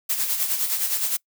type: noise with tremolo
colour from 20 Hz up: blue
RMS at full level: -22 dBFS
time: 0.09-1.17 s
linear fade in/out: 10 ms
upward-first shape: sine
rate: 9.7 Hz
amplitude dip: 55%
effects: noise-tail reverb RT60 0.1 s tail -24 dB re dry